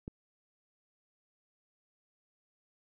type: click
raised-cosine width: 3 ms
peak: -27 dBFS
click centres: 0.079 s
effects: none